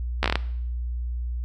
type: slowing click train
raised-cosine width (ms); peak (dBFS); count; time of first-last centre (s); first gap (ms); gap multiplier
0.3; -5; 7; 0.23-0.356; 13; 1.19
effects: noise-tail reverb RT60 0.7 s tail -19 dB re dry + added 60 Hz sine -26 dBFS peak until 1.44 s